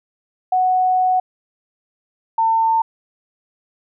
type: tone pair in turn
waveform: sine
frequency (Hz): 740 / 900.7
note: F#5 / A5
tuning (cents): 0 / +40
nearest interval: minor third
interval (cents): 340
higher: second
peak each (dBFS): -13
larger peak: neither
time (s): 0.52-1.2 / 2.38-2.82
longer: first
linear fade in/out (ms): 5
effects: none